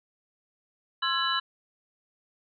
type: tone cluster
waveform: sine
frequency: 1054 / 1343 / 1667 / 2984 / 3952 Hz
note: C6 / E6 / G#6 / F#7 / B7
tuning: +12 / +32 / +6 / +14 / 0 cents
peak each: -31 dBFS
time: 1.02-1.4 s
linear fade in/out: 10 ms
effects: none